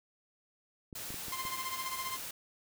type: clicks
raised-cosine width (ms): 3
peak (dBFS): -33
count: 5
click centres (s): 0.928 / 1.105 / 1.143 / 1.283 / 1.452
type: noise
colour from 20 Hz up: white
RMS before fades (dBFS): -42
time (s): 0.95-2.31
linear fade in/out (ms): 5
type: tone with tremolo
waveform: sawtooth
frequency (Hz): 1046.5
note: C6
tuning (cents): 0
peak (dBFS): -31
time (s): 1.32-2.17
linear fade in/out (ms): 5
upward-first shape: sine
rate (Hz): 15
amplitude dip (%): 70
effects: none